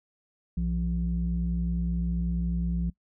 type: tone pair together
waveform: sine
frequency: 61.1 / 172.82 Hz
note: B1 / F3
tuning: -18 / -18 cents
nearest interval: octave + tritone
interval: 1800 cents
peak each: -27 dBFS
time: 0.57-2.9 s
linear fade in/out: 5 ms
effects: noise-tail reverb RT60 0.1 s tail -22 dB re dry + tanh soft clip ceiling -19 dBFS